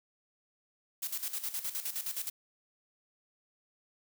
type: noise with tremolo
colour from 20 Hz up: blue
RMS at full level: -35 dBFS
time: 1.02-2.3 s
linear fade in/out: 10 ms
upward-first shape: square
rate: 9.6 Hz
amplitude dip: 70%
effects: none